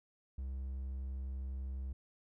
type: tone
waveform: triangle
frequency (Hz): 66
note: C2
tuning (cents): +16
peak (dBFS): -36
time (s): 0.38-1.93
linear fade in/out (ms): 5
effects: none